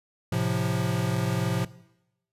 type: chord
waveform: square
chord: F major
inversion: first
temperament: equal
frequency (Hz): 110 / 130.81 / 174.61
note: A2 / C3 / F3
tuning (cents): 0 / 0 / 0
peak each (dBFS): -29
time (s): 0.32-1.65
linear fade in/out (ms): 5
effects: noise-tail reverb RT60 0.9 s tail -19 dB re dry + resampled to 32000 Hz